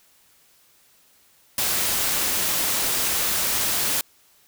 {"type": "noise", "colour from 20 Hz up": "white", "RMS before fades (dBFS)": -23, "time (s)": [1.58, 4.01], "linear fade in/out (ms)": 2, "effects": ["white hiss -58 dBFS RMS until 4.47 s"]}